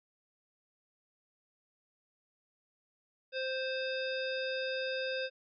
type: harmonic tone with a mistuned harmonic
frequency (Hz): 523.3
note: C5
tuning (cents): 0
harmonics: 1 / 3 / 5 / 7 / 9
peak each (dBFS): -35 / -40 / -42 / -43 / -45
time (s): 3.32-5.3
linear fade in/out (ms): 50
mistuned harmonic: 9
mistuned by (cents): +66
effects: none